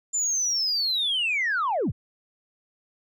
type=linear sweep; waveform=sine; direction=down; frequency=7200 to 47.68 Hz; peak=-21 dBFS; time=0.13-1.92 s; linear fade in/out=20 ms; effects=tanh soft clip ceiling -19 dBFS